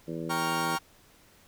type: harmonic tone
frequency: 82.2 Hz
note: E2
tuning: 4 cents flat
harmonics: 2 / 3 / 4 / 5 / 6 / 7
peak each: -37 / -40 / -37 / -42 / -42 / -44 dBFS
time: 0.07-0.77 s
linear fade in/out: 20 ms
type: chord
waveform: 40% pulse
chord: G half-diminished seventh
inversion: none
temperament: equal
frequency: 784 / 932.3 / 1108.7 / 1396.9 Hz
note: G5 / Bb5 / Db6 / F6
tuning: 0 / 0 / 0 / 0 cents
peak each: -33 dBFS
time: 0.29-0.79 s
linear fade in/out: 20 ms
effects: pink hiss -59 dBFS RMS until 1.47 s

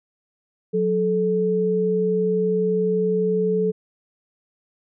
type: tone pair together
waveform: sine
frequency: 182.52 / 434.1 Hz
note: F#3 / A4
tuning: -23 / -23 cents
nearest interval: octave + minor third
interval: 1500 cents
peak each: -23 / -19 dBFS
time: 0.73-3.72 s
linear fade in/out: 20 ms
effects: none

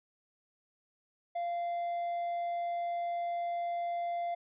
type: tone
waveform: triangle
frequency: 692 Hz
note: F5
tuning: 16 cents flat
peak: -30 dBFS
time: 1.35-4.35 s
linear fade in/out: 10 ms
effects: resampled to 8000 Hz

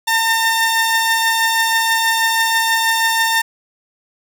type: tone pair together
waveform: sawtooth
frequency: 903.9 / 1814 Hz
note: A5 / A#6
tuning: +46 / -48 cents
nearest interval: octave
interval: 1206 cents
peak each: -13 / -13 dBFS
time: 0.07-3.42 s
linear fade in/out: 10 ms
effects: none

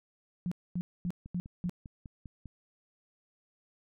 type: tone bursts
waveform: sine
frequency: 177.2 Hz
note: F3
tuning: 25 cents sharp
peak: -30 dBFS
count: 5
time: 0.46-1.695 s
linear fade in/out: 0 ms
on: 55 ms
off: 240 ms
type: click train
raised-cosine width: 5 ms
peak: -33 dBFS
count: 8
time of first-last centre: 1.06-2.457 s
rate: 5.01 Hz
effects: none

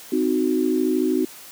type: chord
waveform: sine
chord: C diminished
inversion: none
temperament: equal with one note detuned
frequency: 257.9 / 311.1 / 370 Hz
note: C4 / Eb4 / Gb4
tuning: -25 / 0 / 0 cents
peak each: -22 dBFS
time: 0.12-1.25 s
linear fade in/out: 5 ms
effects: white hiss -42 dBFS RMS until 1.51 s + high-pass 150 Hz 12 dB/octave

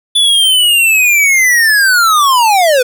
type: linear sweep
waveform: square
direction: down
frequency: 3477 to 480 Hz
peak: -7 dBFS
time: 0.15-2.83 s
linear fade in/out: 10 ms
effects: none

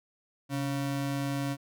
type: ring-modulated tone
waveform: square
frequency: 207.7 Hz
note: G#3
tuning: in tune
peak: -27 dBFS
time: 0.49-1.57 s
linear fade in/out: 50 ms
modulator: 74.1 Hz
effects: none

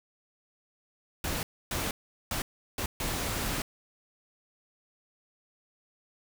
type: noise bursts at uneven times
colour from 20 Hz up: pink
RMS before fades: -32 dBFS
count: 5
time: 1.24-1.43 / 1.71-1.91 / 2.31-2.42 / 2.78-2.86 / 3-3.62 s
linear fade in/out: 2 ms
effects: none

